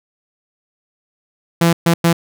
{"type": "tone bursts at uneven times", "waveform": "sawtooth", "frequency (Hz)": 168.6, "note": "E3", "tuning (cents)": 39, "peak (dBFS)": -6, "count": 3, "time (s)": [[1.61, 1.73], [1.86, 1.94], [2.04, 2.13]], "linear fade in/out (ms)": 5, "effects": []}